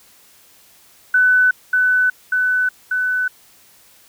sine tone with echo, 1500 Hz, F#6, 23 cents sharp, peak -10 dBFS, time 1.14-1.51 s, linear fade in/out 5 ms, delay 590 ms, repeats 3, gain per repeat -2 dB, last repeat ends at 3.28 s, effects white hiss -50 dBFS RMS until 4.08 s

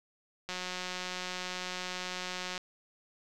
click train, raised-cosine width 0.2 ms, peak -20 dBFS, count 381, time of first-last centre 0.49-2.578 s, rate 182 Hz, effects none

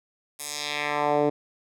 10% pulse tone with band-pass filter sweep, 147.4 Hz, D3, 7 cents sharp, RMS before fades -26 dBFS, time 0.39-1.3 s, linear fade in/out 10 ms, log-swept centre 11000 to 370 Hz, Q 1.4, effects none

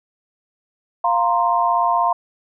sine chord, F suspended fourth, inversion none, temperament just, 698.5 / 931.3 / 1047.7 Hz, F5 / Bb5 / C6, 0 / -2 / +2 cents, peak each -19 dBFS, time 1.04-2.13 s, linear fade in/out 5 ms, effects none

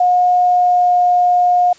sine tone with pitch glide, 720 to 715 Hz, F#5 to F5, -47 to +41 cents, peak -9 dBFS, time 0-1.73 s, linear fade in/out 5 ms, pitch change -12 cents, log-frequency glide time 0.33-0.95 s, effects white hiss -45 dBFS RMS until 1.78 s + resampled to 16000 Hz

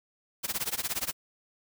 white noise with tremolo, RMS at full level -29 dBFS, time 0.43-1.13 s, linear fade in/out 20 ms, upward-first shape sine, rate 17 Hz, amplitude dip 95%, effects none

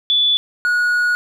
sine / triangle tone pair in turn, 3459 / 1454.3 Hz, A7 / F#6, -30 / -30 cents, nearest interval octave + minor third, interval 1500 cents, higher first, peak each -12 dBFS, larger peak neither, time 0.1-0.37 / 0.65-1.15 s, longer second, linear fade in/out 0 ms, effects none

